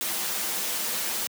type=noise with comb filter; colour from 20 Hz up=white; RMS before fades=-29 dBFS; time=0.01-1.27 s; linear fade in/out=0 ms; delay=7.1 ms; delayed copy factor=-0.65; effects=high-pass 150 Hz 12 dB/octave